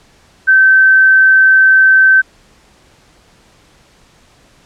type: tone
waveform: sine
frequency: 1544 Hz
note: G6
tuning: 27 cents flat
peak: -4 dBFS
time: 0.47-2.22 s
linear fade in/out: 20 ms
effects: pink hiss -48 dBFS RMS until 4.65 s + low-pass 8000 Hz 12 dB/octave